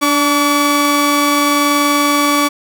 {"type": "tone pair together", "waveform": "sawtooth", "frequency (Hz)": [290.7, 1142], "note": ["D4", "D6"], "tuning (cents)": [-18, -49], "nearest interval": "2 octaves", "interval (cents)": 2369, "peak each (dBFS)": -10, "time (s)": [0.01, 2.49], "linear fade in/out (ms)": 20, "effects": []}